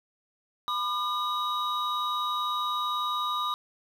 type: tone cluster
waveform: triangle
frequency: 999 / 1210 / 3811 Hz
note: B5 / D#6 / A#7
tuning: +20 / -49 / +38 cents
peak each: -32 / -27 / -32 dBFS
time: 0.68-3.54 s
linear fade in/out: 0 ms
effects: none

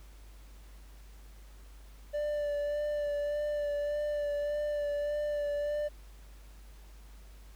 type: tone with vibrato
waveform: triangle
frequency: 587.3 Hz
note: D5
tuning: in tune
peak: -28 dBFS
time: 2.13-5.89 s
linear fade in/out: 20 ms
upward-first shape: sine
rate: 1.7 Hz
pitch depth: 20 cents each way
effects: added 50 Hz sine -49 dBFS peak until 7.55 s + pink hiss -61 dBFS RMS until 7.55 s

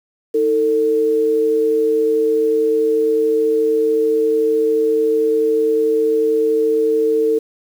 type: tone pair together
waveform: sine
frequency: 316.6 / 447.7 Hz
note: D#4 / A4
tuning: +30 / +30 cents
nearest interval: tritone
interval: 600 cents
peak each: -22 / -13 dBFS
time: 0.34-7.39 s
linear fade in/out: 10 ms
effects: 7-bit

